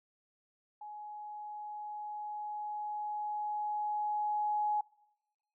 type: tone with level ramp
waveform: sine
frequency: 840 Hz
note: G#5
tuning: 19 cents sharp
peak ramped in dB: -43 to -28 dBFS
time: 0.81-4.81 s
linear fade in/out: 5 ms
effects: noise-tail reverb RT60 1.0 s tail -25 dB re dry